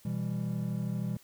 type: chord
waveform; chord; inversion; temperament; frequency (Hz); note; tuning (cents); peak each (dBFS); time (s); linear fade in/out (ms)
triangle; E minor; second; just; 123.61 / 164.81 / 197.78; B2 / E3 / G3; +2 / 0 / +16; -33; 0.05-1.17; 5
effects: white hiss -60 dBFS RMS until 1.23 s